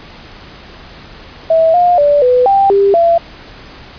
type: tone with pitch steps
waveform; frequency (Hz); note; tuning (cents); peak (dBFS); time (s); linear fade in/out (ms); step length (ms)
sine; 650 / 709 / 581 / 498.7 / 788 / 397.5 / 677; E5 / F5 / D5 / B4 / G5 / G4 / E5; -24 / +26 / -19 / +17 / +9 / +24 / +46; -6; 1.5-3.18; 5; 240
effects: pink hiss -35 dBFS RMS until 3.98 s + resampled to 11025 Hz